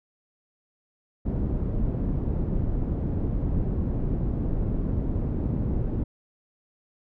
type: low-pass noise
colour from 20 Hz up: pink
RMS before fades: -26 dBFS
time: 1.25-6.04 s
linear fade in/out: 10 ms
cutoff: 280 Hz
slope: 12 dB/octave
effects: none